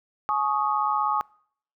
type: chord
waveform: sine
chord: Ab suspended fourth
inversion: none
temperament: equal with one note detuned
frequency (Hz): 846.6 / 1108.7 / 1244.5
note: Ab5 / Db6 / Eb6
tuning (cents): +33 / 0 / 0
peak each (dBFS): -26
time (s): 0.29-1.21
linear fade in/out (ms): 0
effects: noise-tail reverb RT60 0.6 s tail -25 dB re dry